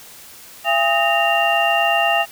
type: tone cluster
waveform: sine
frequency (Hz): 680 / 808 / 1256 / 1841 / 2781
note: F5 / G#5 / D#6 / A#6 / F7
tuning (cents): -46 / -48 / +16 / -22 / -8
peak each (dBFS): -19 / -20 / -25 / -23 / -19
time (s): 0.64-2.26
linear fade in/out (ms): 50
effects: white hiss -41 dBFS RMS until 2.31 s